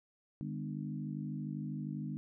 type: harmonic tone with a mistuned harmonic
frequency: 50 Hz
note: G1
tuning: 35 cents sharp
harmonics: 3 / 4 / 5 / 6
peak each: -40 / -42 / -44 / -46 dBFS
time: 0.41-2.17 s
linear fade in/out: 0 ms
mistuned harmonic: 4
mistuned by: +23 cents
effects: none